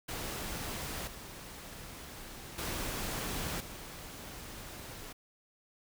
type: noise with level steps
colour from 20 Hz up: pink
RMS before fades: -39 / -47 / -37 / -46 dBFS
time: 0.08-5.13 s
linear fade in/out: 10 ms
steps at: 1.07 / 2.58 / 3.6 s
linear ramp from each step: 5 ms
effects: none